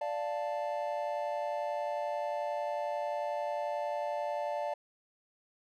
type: chord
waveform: triangle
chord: D minor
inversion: none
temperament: equal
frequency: 587.3 / 698.5 / 880 Hz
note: D5 / F5 / A5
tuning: 0 / 0 / 0 cents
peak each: -33 / -36 / -36 dBFS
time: 0.01-4.74 s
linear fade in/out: 5 ms
effects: none